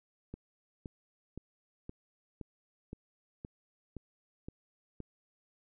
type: click train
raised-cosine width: 3 ms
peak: -29 dBFS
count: 10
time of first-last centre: 0.34-5.003 s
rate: 1.93 Hz
effects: none